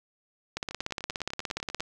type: two click trains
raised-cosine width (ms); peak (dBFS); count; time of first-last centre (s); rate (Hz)
0.2; -22 / -14; 12 / 22; 0.71-1.799 / 0.57-1.805; 10.1 / 17
effects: none